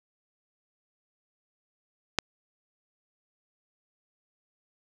click, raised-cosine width 0.2 ms, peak -5 dBFS, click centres 2.187 s, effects none

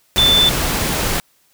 sine tone in noise, 3524 Hz, A7, 2 cents sharp, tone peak -10 dBFS, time 0.18-0.49 s, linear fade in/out 0 ms, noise pink, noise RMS -19 dBFS, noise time 0.16-1.2 s, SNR +6 dB, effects white hiss -58 dBFS RMS until 1.53 s

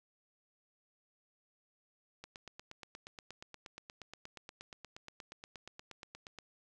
click train, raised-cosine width 0.2 ms, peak -30 dBFS, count 36, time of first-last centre 2.24-6.387 s, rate 8.44 Hz, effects none

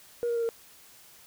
sine tone with pitch steps, 475.8 / 470.6 / 465.5 / 460.4 Hz, A#4 / A#4 / A#4 / A#4, +35 / +16 / -2 / -22 cents, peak -24 dBFS, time 0.23-0.49 s, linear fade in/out 0 ms, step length 65 ms, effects tanh soft clip ceiling -23 dBFS + white hiss -54 dBFS RMS until 1.26 s

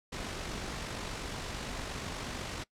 pink noise with amplitude modulation, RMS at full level -37 dBFS, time 0.12-2.64 s, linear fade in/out 10 ms, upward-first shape sine, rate 48.5 Hz, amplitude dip 35%, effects noise-tail reverb RT60 0.1 s tail -21 dB re dry + low-pass 7000 Hz 12 dB/octave

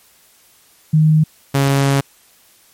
sine / sawtooth tone pair in turn, 155.56 / 138.28 Hz, D#3 / C#3, 0 / -4 cents, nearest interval major second, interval 204 cents, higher first, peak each -8 dBFS, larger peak neither, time 0.93-1.24 / 1.54-2.01 s, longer second, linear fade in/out 10 ms, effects white hiss -51 dBFS RMS until 2.73 s + MP3 64 kbps

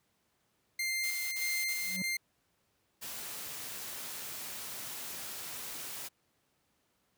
sawtooth tone with tremolo, 2099 Hz, C7, 5 cents sharp, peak -28 dBFS, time 0.79-2.17 s, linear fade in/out 5 ms, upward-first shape square, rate 1.6 Hz, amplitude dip 35%
blue noise bursts, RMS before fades -40 dBFS, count 3, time 1.03-1.97 s, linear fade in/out 10 ms, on 290 ms, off 35 ms
triangle tone with exponential growth, 185.7 Hz, F#3, 7 cents sharp, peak -30 dBFS, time 1.78-2.02 s, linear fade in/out 2 ms, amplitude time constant 52 ms
white noise, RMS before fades -42 dBFS, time 3.01-6.09 s, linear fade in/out 20 ms
effects pink hiss -75 dBFS RMS until 7.17 s + high-pass 80 Hz 12 dB/octave

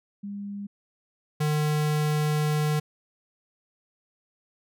sine / square tone pair in turn, 201.8 / 151.18 Hz, G#3 / D#3, -49 / -49 cents, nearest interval perfect fourth, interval 500 cents, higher first, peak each -32 / -23 dBFS, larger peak second, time 0.23-0.67 / 1.4-2.8 s, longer second, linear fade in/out 10 ms, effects none

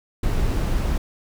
brown noise, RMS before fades -21 dBFS, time 0.23-0.98 s, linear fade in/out 5 ms, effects none

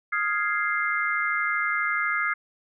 sine chord, F minor seventh, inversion third, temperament equal, 1244.5 / 1396.9 / 1661.2 / 2093 Hz, Eb6 / F6 / Ab6 / C7, 0 / 0 / 0 / 0 cents, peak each -29 / -29 / -29 / -27 dBFS, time 0.12-2.34 s, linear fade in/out 10 ms, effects none

